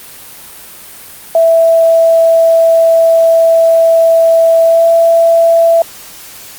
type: tone with pitch glide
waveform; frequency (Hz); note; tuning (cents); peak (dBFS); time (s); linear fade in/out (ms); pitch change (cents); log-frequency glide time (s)
sine; 659.3 to 666.6; E5 to E5; 0 to +19; -4; 1.35-5.82; 2; +19; 4.64-4.87
effects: white hiss -32 dBFS RMS until 6.58 s + Opus 32 kbps